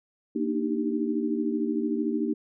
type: chord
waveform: sine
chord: Eb major seventh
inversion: second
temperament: equal with one note detuned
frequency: 233.1 / 297.8 / 311.1 / 392 Hz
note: Bb3 / D4 / Eb4 / G4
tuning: 0 / +24 / 0 / 0 cents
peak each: -29 / -30 / -30 / -32 dBFS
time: 0.35-2.34 s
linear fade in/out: 10 ms
effects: none